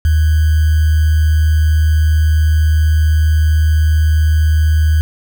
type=tone with sample-and-hold; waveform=sine; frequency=77.78 Hz; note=D#2; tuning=in tune; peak=-8 dBFS; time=0.05-5.01 s; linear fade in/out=0 ms; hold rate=1575 Hz; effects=none